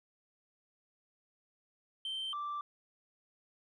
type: tone pair in turn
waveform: sine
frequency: 3118 / 1173 Hz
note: G7 / D6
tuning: -10 / -2 cents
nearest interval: octave + perfect fourth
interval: 1692 cents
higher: first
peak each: -34 / -34 dBFS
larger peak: neither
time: 2.05-2.33 / 2.33-2.61 s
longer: neither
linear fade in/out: 2 ms
effects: tanh soft clip ceiling -34 dBFS